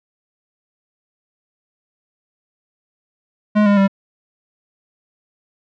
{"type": "tone with pitch steps", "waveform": "square", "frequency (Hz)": [210.3, 203, 195.99], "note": ["G#3", "G#3", "G3"], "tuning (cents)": [22, -39, 0], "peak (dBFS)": -11, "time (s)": [3.55, 3.88], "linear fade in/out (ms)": 20, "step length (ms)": 110, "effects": ["low-pass 2000 Hz 12 dB/octave"]}